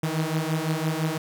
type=beating tone pair; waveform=sawtooth; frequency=155.56 / 161.46 Hz; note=D#3 / E3; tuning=0 / -36 cents; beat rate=5.9 Hz; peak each=-23 dBFS; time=0.03-1.18 s; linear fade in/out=5 ms; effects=none